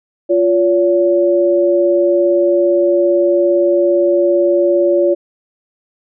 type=tone pair together; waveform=sine; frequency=349.2 / 568.4 Hz; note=F4 / C#5; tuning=0 / +43 cents; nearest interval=minor sixth; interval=843 cents; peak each=-12 dBFS; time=0.29-5.15 s; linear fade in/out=20 ms; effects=none